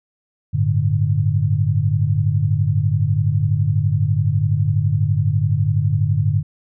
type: chord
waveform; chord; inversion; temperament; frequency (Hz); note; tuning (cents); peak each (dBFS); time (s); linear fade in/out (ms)
sine; G suspended second; none; equal; 98 / 110 / 146.83; G2 / A2 / D3; 0 / 0 / 0; -19; 0.53-6.43; 20
effects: none